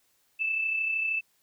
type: tone pair together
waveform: sine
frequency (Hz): 2604 / 2637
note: E7 / E7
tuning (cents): -22 / 0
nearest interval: unison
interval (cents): 22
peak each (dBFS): -37 / -26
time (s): 0.39-1.21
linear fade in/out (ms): 20
effects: white hiss -69 dBFS RMS until 1.42 s